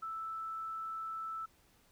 sine tone, 1318.5 Hz, E6, in tune, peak -38 dBFS, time 0.02-1.46 s, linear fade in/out 10 ms, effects pink hiss -68 dBFS RMS until 1.91 s

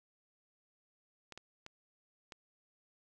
clicks, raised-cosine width 0.2 ms, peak -30 dBFS, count 4, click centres 1.323 / 1.376 / 1.664 / 2.322 s, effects none

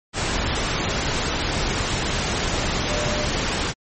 sine tone in noise, 600 Hz, D5, 37 cents sharp, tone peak -28 dBFS, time 2.85-3.29 s, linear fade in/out 50 ms, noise pink, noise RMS -23 dBFS, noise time 0.13-3.74 s, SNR -8 dB, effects MP3 32 kbps

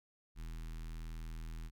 square tone with notch filter, 40.43 Hz, E1, 33 cents flat, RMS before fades -44 dBFS, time 0.35-1.71 s, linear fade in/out 50 ms, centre 570 Hz, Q 0.6, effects none

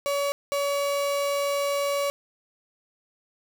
35% pulse tone bursts at uneven times, 566 Hz, C#5, 36 cents sharp, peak -22 dBFS, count 2, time 0.06-0.32 / 0.52-2.1 s, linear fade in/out 0 ms, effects none

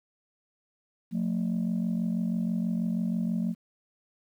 sine tone pair together, 179.4 / 225.6 Hz, F3 / A3, +47 / +44 cents, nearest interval major third, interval 397 cents, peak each -27 dBFS, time 1.11-3.55 s, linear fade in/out 50 ms, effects tanh soft clip ceiling -22 dBFS + 10-bit

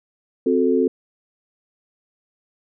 sine chord, F# diminished, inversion second, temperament equal with one note detuned, 261.6 / 364.1 / 440 Hz, C4 / F#4 / A4, 0 / -28 / 0 cents, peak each -19 / -20 / -19 dBFS, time 0.46-0.88 s, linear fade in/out 5 ms, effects none

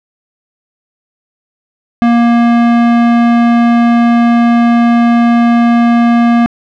square tone, 235.6 Hz, A#3, 19 cents sharp, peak -6 dBFS, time 2.02-6.46 s, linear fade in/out 0 ms, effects low-pass 2000 Hz 12 dB/octave

